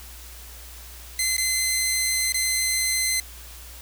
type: tone with dropouts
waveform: 10% pulse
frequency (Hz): 2058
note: C7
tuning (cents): -29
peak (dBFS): -12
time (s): 1.19-3.2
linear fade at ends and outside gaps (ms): 2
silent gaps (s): 1.367-1.38 / 2.323-2.343
effects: added 60 Hz sine -42 dBFS peak until 3.81 s + white hiss -44 dBFS RMS until 3.81 s